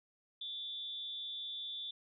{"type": "tone with amplitude modulation", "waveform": "sine", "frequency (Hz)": 3520, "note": "A7", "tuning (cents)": 0, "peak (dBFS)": -37, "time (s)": [0.41, 1.91], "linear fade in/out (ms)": 5, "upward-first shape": "sine", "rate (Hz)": 275, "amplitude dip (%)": 65, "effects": []}